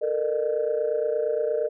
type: tone cluster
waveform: sine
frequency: 445.4 / 474 / 607 Hz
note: A4 / A#4 / D#5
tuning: +21 / +29 / -43 cents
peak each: -26 dBFS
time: 0.01-1.69 s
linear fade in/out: 20 ms
effects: tanh soft clip ceiling -15 dBFS